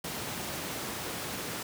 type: high-pass noise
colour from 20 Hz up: pink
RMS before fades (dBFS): -37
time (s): 0.04-1.63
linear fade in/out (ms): 5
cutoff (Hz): 120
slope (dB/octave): 12
effects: none